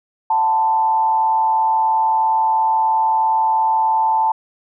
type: tone with frequency modulation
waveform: sine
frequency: 883 Hz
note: A5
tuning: 6 cents sharp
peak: -13 dBFS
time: 0.3-4.32 s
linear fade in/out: 5 ms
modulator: 139 Hz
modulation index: 0.45
effects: none